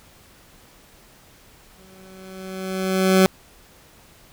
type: tone with exponential growth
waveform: 20% pulse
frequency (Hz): 188.6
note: F#3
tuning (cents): +33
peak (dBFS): -6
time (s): 1.78-3.26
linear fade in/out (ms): 0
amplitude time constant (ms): 320
effects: pink hiss -51 dBFS RMS until 4.32 s